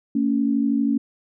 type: tone pair together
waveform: sine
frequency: 227.3 / 279.9 Hz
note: A#3 / C#4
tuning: -43 / +17 cents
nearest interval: major third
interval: 360 cents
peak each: -21 / -20 dBFS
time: 0.15-0.98 s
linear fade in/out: 5 ms
effects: none